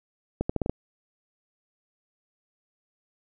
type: accelerating click train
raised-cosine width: 2 ms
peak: -12 dBFS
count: 6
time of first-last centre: 0.41-0.696 s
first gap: 85 ms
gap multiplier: 0.8
effects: none